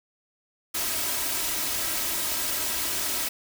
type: noise with comb filter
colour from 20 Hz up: white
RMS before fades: -28 dBFS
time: 0.74-3.29 s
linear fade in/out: 10 ms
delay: 3.1 ms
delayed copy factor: +0.55
effects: none